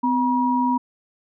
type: tone pair together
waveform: sine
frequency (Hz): 254 / 959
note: B3 / A#5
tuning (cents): +49 / +49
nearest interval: octave + major seventh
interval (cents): 2300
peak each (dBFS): -20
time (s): 0.03-0.78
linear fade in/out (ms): 10
effects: none